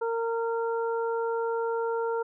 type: harmonic tone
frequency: 460 Hz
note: A#4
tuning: 23 cents flat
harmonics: 1 / 2 / 3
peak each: -27 / -33 / -37 dBFS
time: 0.01-2.23 s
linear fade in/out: 10 ms
effects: none